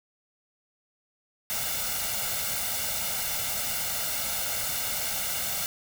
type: noise with comb filter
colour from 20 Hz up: white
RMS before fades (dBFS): -30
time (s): 1.5-5.66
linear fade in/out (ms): 0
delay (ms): 1.4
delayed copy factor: +0.7
effects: none